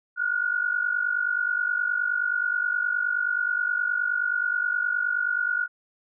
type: tone pair together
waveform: sine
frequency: 1429 / 1478.5 Hz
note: F6 / F#6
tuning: +39 / -2 cents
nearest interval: minor second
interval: 59 cents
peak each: -25 / -26 dBFS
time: 0.16-5.68 s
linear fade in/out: 50 ms
effects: none